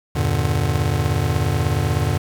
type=chord; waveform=square; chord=E half-diminished seventh; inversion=none; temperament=just; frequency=82.41 / 98.89 / 118.67 / 148.33 Hz; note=E2 / G2 / Bb2 / D3; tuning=0 / +16 / +31 / +18 cents; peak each=-24 dBFS; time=0.15-2.18 s; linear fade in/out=10 ms; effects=7-bit